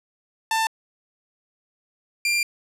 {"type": "tone pair in turn", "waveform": "sawtooth", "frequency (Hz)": [891, 2384], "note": ["A5", "D7"], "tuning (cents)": [22, 25], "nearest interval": "octave + perfect fourth", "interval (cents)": 1703, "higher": "second", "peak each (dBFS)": -16, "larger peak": "neither", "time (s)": [[0.51, 0.67], [2.25, 2.43]], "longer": "second", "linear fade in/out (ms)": 2, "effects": ["low-pass 11000 Hz 12 dB/octave"]}